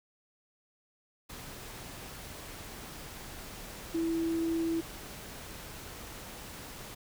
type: tone in noise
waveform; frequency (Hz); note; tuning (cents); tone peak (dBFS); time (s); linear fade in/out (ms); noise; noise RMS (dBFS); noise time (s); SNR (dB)
sine; 329.6; E4; 0; -28; 3.94-4.81; 10; pink; -45; 1.29-6.95; +14
effects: none